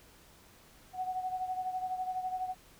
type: beating tone pair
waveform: sine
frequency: 740 / 752 Hz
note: F#5 / F#5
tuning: 0 / +28 cents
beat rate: 12 Hz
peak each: -34 / -40 dBFS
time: 0.93-2.55 s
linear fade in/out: 50 ms
effects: pink hiss -59 dBFS RMS until 2.79 s